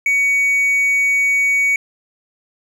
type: tone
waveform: triangle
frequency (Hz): 2250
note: C#7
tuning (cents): +25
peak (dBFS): -11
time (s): 0.06-1.76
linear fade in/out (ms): 2
effects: none